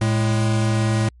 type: tone pair together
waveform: square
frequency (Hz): 111.5 / 210.5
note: A2 / G#3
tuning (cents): +23 / +24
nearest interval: major seventh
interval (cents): 1101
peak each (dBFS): -18 / -25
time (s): 0.01-1.09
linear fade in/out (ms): 5
effects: added 60 Hz sine -45 dBFS peak until 1.2 s + MP3 48 kbps